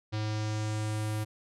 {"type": "tone with low-pass filter sweep", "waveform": "square", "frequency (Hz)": 107.5, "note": "A2", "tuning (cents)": -40, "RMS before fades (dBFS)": -32, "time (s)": [0.12, 1.25], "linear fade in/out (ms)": 20, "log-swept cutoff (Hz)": [4500, 12000], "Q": 2, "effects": []}